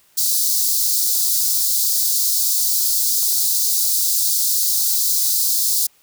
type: high-pass noise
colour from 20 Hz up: white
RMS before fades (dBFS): -18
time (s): 0.17-5.87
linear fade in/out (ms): 10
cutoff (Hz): 4100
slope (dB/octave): 48
effects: white hiss -56 dBFS RMS until 6.02 s